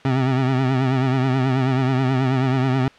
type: tone with vibrato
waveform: 25% pulse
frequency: 130.81 Hz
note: C3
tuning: in tune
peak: -13 dBFS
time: 0.05-2.88 s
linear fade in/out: 2 ms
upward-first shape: triangle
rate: 9.3 Hz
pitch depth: 78 cents each way
effects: white hiss -48 dBFS RMS until 2.98 s + low-pass 3000 Hz 12 dB/octave